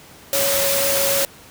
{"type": "tone in noise", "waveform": "sine", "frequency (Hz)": 554.4, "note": "C#5", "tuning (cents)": 0, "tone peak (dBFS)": -21, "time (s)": [0.33, 1.25], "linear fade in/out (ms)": 0, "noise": "white", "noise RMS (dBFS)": -20, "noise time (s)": [0.33, 1.25], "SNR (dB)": -4, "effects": ["pink hiss -44 dBFS RMS until 1.5 s", "high-pass 60 Hz 12 dB/octave"]}